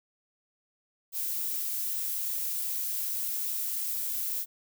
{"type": "noise", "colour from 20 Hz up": "violet", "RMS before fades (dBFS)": -32, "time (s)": [1.12, 4.46], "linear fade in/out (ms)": 50, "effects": []}